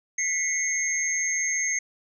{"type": "tone cluster", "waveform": "sine", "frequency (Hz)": [2005, 2159, 6390], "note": ["B6", "C#7", "G8"], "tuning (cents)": [26, -46, 32], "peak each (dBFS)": [-30, -31, -25], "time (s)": [0.18, 1.79], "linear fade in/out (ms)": 5, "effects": []}